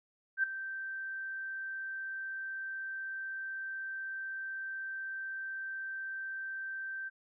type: tone with ADSR envelope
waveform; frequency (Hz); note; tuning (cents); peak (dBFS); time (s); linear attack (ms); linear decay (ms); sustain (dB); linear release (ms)
sine; 1561; G6; -8; -24; 0.37-7.1; 64; 8; -13; 25
effects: none